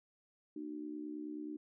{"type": "tone with amplitude modulation", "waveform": "sine", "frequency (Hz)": 301.8, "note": "D4", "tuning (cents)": 47, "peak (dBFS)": -37, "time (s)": [0.56, 1.57], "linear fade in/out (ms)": 5, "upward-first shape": "sine", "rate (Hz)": 69.4, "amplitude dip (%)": 80, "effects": []}